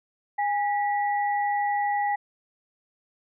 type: tone pair together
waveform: sine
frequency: 819.7 / 1948 Hz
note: G#5 / B6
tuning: -23 / -24 cents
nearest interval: octave + minor third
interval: 1499 cents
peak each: -23 / -31 dBFS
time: 0.38-2.16 s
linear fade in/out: 10 ms
effects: none